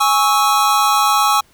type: chord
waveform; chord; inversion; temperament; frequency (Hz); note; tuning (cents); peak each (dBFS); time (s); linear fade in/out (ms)
square; C# minor; second; equal with one note detuned; 830.6 / 1108.7 / 1306.4; G#5 / C#6 / E6; 0 / 0 / -16; -17; 0-1.41; 10
effects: pink hiss -53 dBFS RMS until 1.53 s